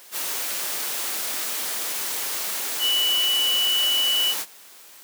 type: tone in noise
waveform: sine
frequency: 2960 Hz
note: F#7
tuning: in tune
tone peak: -19 dBFS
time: 2.79-4.35 s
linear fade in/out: 50 ms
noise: white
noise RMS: -28 dBFS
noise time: 0.11-4.46 s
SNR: +6 dB
effects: white hiss -47 dBFS RMS until 5.03 s + high-pass 300 Hz 12 dB/octave